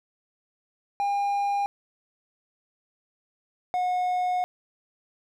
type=tone pair in turn; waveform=triangle; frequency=806 / 726.2 Hz; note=G5 / F#5; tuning=+48 / -33 cents; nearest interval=major second; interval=181 cents; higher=first; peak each=-21 dBFS; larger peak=neither; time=1-1.66 / 3.74-4.44 s; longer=second; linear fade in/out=0 ms; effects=none